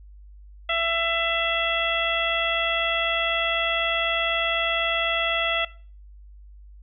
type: harmonic tone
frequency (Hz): 668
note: E5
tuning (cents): +23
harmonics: 1 / 2 / 3 / 4 / 5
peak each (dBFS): -28 / -28 / -28 / -28 / -28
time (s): 0.69-5.65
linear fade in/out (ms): 5
effects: noise-tail reverb RT60 0.4 s tail -20 dB re dry + added 50 Hz sine -43 dBFS peak until 6.82 s